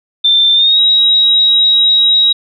sine tone with pitch glide, 3568 to 3824 Hz, A7 to A#7, +23 to +43 cents, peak -6 dBFS, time 0.24-2.33 s, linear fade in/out 10 ms, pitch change +120 cents, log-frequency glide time 0.54-0.8 s, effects none

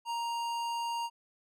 sine tone with tanh clipping, 935 Hz, A#5, 5 cents sharp, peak -34 dBFS, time 0.05-1.1 s, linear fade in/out 50 ms, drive 18 dB, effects none

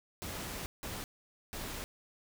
pink noise bursts at uneven times, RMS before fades -41 dBFS, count 3, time 0.22-0.66 / 0.83-1.04 / 1.53-1.84 s, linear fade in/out 0 ms, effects none

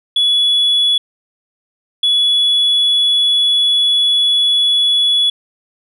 sine tone bursts at uneven times, 3400 Hz, G#7, 40 cents sharp, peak -8 dBFS, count 2, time 0.16-0.98 / 2.03-5.3 s, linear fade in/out 5 ms, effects tanh soft clip ceiling -8 dBFS

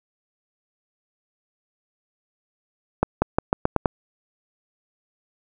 accelerating click train, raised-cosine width 1 ms, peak -3 dBFS, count 7, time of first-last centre 3.03-3.858 s, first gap 190 ms, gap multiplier 0.87, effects none

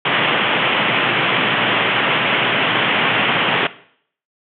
white band-pass noise, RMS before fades -17 dBFS, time 0.05-3.67 s, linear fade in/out 5 ms, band 110 to 3300 Hz, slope 96 dB/octave, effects noise-tail reverb RT60 0.6 s tail -17 dB re dry

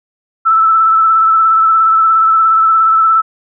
sine tone with vibrato, 1318.5 Hz, E6, in tune, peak -6 dBFS, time 0.45-3.22 s, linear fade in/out 20 ms, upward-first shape triangle, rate 17 Hz, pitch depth 30 cents each way, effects none

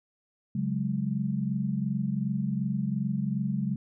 sine chord, C# suspended fourth, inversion none, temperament equal, 138.59 / 185 / 207.7 Hz, C#3 / F#3 / G#3, 0 / 0 / 0 cents, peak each -31 / -31 / -30 dBFS, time 0.55-3.76 s, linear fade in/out 5 ms, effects none

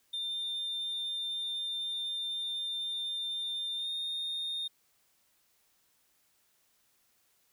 triangle tone with pitch glide, 3602 to 3667 Hz, A7 to A#7, +40 to -29 cents, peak -31 dBFS, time 0.13-4.68 s, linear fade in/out 10 ms, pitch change +31 cents, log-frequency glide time 3.76-3.88 s, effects tanh soft clip ceiling -28 dBFS + white hiss -71 dBFS RMS until 7.52 s

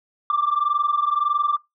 sine tone pair together, 1164.3 / 1186 Hz, D6 / D6, -15 / +17 cents, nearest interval unison, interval 32 cents, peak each -21 / -19 dBFS, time 0.3-1.57 s, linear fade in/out 2 ms, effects noise-tail reverb RT60 0.2 s tail -23 dB re dry + tanh soft clip ceiling -13 dBFS

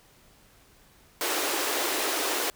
pink high-pass noise, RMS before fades -28 dBFS, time 1.21-2.5 s, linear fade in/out 0 ms, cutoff 300 Hz, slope 48 dB/octave, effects pink hiss -58 dBFS RMS until 2.55 s

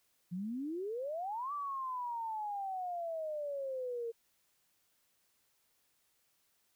sine exponential two-way sweep, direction up then down, 169.3 to 1174.7 to 455.6 Hz, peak -36 dBFS, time 0.31-4.12 s, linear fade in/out 20 ms, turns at 1.53 s, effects white hiss -75 dBFS RMS until 6.75 s

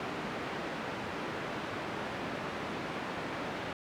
pink band-pass noise, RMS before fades -38 dBFS, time 0-3.73 s, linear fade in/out 2 ms, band 180 to 2300 Hz, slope 12 dB/octave, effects none

